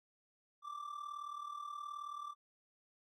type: tone with amplitude modulation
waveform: triangle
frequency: 1173 Hz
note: D6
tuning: 2 cents flat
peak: -38 dBFS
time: 0.62-2.35 s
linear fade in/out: 50 ms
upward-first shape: sine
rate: 38.8 Hz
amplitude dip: 70%
effects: none